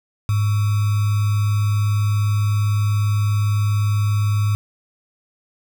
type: tone with sample-and-hold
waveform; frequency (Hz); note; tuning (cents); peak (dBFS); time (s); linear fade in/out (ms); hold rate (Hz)
sine; 103.83; G#2; 0; -15; 0.29-4.55; 0; 1225
effects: none